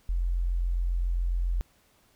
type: tone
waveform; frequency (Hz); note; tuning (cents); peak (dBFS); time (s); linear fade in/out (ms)
sine; 43.65; F1; 0; -24; 0.09-1.61; 0
effects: pink hiss -64 dBFS RMS until 2.15 s